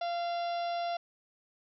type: harmonic tone with a mistuned harmonic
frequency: 690 Hz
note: F5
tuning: 21 cents flat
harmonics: 1 / 2 / 3 / 4 / 5 / 6 / 7 / 8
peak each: -31 / -45 / -50 / -49 / -48 / -51 / -52 / -54 dBFS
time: 0.01-0.97 s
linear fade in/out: 5 ms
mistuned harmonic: 6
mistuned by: -29 cents
effects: none